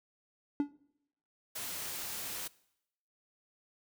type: tone with exponential decay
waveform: triangle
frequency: 288 Hz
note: D4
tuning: 34 cents flat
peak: -22 dBFS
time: 0.6-0.72 s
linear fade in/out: 1 ms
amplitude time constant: 26 ms
type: noise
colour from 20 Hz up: white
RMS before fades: -40 dBFS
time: 1.55-2.48 s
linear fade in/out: 10 ms
effects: noise-tail reverb RT60 0.8 s tail -22 dB re dry